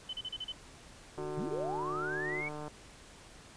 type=tone bursts; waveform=sine; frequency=3038 Hz; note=F#7; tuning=45 cents sharp; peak=-36 dBFS; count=6; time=0.09-0.522 s; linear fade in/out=5 ms; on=42 ms; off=36 ms
type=tone with vibrato; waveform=sine; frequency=370 Hz; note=F#4; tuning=in tune; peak=-38 dBFS; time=1.17-2.42 s; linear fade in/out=20 ms; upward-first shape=square; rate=2.3 Hz; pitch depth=16 cents each way
type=click train; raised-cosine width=1 ms; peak=-29 dBFS; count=226; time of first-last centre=1.18-2.68 s; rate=150 Hz
type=linear sweep; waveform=sine; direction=up; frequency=120.7 to 2271 Hz; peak=-35 dBFS; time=1.37-2.49 s; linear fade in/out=10 ms
effects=pink hiss -54 dBFS RMS until 3.56 s + resampled to 22050 Hz